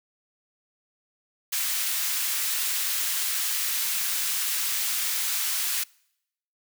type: high-pass noise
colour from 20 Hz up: white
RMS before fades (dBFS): -27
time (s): 1.52-5.84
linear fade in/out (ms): 10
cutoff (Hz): 1500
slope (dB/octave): 12
effects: noise-tail reverb RT60 0.8 s tail -26 dB re dry